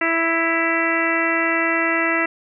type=harmonic tone with a mistuned harmonic; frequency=330.3 Hz; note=E4; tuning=4 cents sharp; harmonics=1 / 2 / 3 / 4 / 5 / 6 / 7 / 8; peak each=-24 / -26 / -30 / -25 / -27 / -21 / -28 / -28 dBFS; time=0.01-2.26 s; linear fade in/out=5 ms; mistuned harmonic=8; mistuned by=+38 cents; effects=none